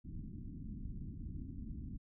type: low-pass noise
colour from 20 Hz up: pink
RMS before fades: -45 dBFS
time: 0.04-1.98 s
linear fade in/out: 20 ms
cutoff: 290 Hz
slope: 48 dB/octave
effects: none